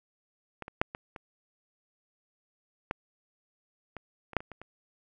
clicks, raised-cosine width 0.5 ms, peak -23 / -26 / -8 / -22 / -26 / -15 / -25 / -29 / -9 / -28 / -28 / -29 dBFS, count 12, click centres 0.623 / 0.681 / 0.815 / 0.949 / 1.162 / 2.911 / 3.967 / 4.333 / 4.367 / 4.405 / 4.517 / 4.616 s, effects none

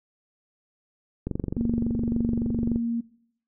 click train, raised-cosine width 3 ms, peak -15 dBFS, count 36, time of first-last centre 1.27-2.759 s, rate 23.5 Hz
sine tone, 233.1 Hz, A#3, in tune, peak -24 dBFS, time 1.57-3.01 s, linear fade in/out 10 ms
effects noise-tail reverb RT60 0.7 s tail -22 dB re dry

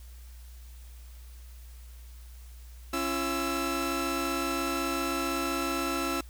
sawtooth tone cluster, 274.5 / 340.2 / 1325 Hz, C#4 / F4 / E6, -17 / -45 / +9 cents, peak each -29 dBFS, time 2.93-6.21 s, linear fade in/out 5 ms, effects added 60 Hz sine -44 dBFS peak until 6.29 s + white hiss -58 dBFS RMS until 6.29 s

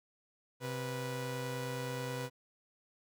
sawtooth tone pair together, 130.1 / 490.9 Hz, C3 / B4, -9 / -10 cents, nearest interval octave + major seventh, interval 2299 cents, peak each -35 / -36 dBFS, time 0.6-2.3 s, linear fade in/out 50 ms, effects none

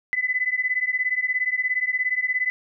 sine beating tone pair, 2000 / 2017 Hz, B6 / B6, +21 / +36 cents, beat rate 17 Hz, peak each -24 dBFS, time 0.13-2.5 s, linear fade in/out 0 ms, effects none

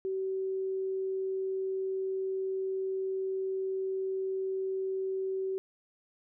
sine tone, 381.6 Hz, G4, 47 cents flat, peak -30 dBFS, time 0.05-5.58 s, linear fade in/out 0 ms, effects none

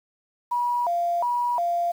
sine tone with vibrato, 818 Hz, G#5, 26 cents flat, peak -21 dBFS, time 0.51-1.92 s, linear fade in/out 10 ms, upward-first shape square, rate 1.4 Hz, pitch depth 290 cents each way, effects 8-bit

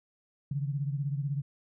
sine beating tone pair, 139 / 155 Hz, C#3 / D#3, +5 / -6 cents, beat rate 16 Hz, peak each -30 / -36 dBFS, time 0.51-1.42 s, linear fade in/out 5 ms, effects none

